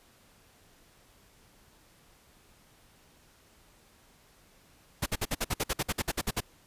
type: noise bursts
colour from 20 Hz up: pink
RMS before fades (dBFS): -29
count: 15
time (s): 5.02-6.406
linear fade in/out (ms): 10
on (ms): 42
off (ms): 54
effects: pink hiss -61 dBFS RMS until 6.66 s + resampled to 32000 Hz